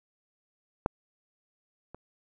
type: clicks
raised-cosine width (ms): 1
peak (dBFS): -11 / -29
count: 2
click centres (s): 0.861 / 1.946
effects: none